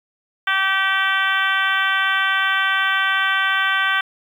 harmonic tone, 386.1 Hz, G4, 26 cents flat, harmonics 2 / 3 / 4 / 5 / 6 / 7 / 8 / 9, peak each -30 / -23 / -19 / -24 / -28 / -30 / -27 / -30 dBFS, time 0.47-4.01 s, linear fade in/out 5 ms, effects 8-bit

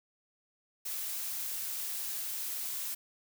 blue noise, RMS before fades -37 dBFS, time 0.85-2.95 s, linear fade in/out 10 ms, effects none

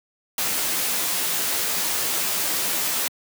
white noise with comb filter, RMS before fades -24 dBFS, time 0.38-3.08 s, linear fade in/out 2 ms, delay 14 ms, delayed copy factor -0.6, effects high-pass 150 Hz 12 dB/octave

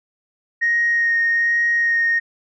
sine tone with vibrato, 1864.7 Hz, A#6, in tune, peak -14 dBFS, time 0.61-2.2 s, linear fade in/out 20 ms, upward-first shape sine, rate 1.2 Hz, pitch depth 11 cents each way, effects tanh soft clip ceiling -10 dBFS

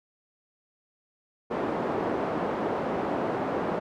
pink band-pass noise, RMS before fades -29 dBFS, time 1.5-3.8 s, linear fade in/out 20 ms, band 270 to 880 Hz, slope 12 dB/octave, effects none

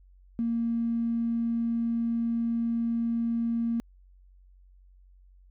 triangle tone, 231.9 Hz, A#3, 9 cents flat, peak -21 dBFS, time 0.39-3.8 s, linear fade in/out 0 ms, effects tanh soft clip ceiling -23 dBFS + added 46 Hz sine -53 dBFS peak until 5.5 s

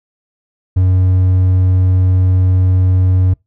triangle tone, 92.5 Hz, F#2, in tune, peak -6 dBFS, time 0.76-3.34 s, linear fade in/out 10 ms, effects noise-tail reverb RT60 0.2 s tail -25 dB re dry

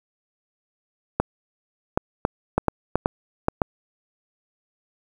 clicks, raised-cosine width 1 ms, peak -4 dBFS, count 9, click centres 1.2 / 1.975 / 2.251 / 2.58 / 2.683 / 2.956 / 3.059 / 3.484 / 3.618 s, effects 7-bit

